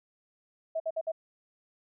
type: tone bursts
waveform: sine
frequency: 646 Hz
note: E5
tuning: 35 cents flat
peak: -28 dBFS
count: 4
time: 0.75-1.119 s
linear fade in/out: 10 ms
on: 51 ms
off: 55 ms
effects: none